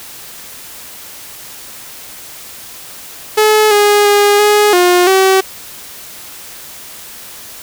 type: tone with pitch steps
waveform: sawtooth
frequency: 429 / 413 / 409.6 / 417 / 356.6 / 381.8 Hz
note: A4 / G#4 / G#4 / G#4 / F4 / G4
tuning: -44 / -10 / -24 / +7 / +36 / -46 cents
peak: -3 dBFS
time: 3.37-5.41 s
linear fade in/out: 10 ms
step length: 340 ms
effects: white hiss -32 dBFS RMS until 7.62 s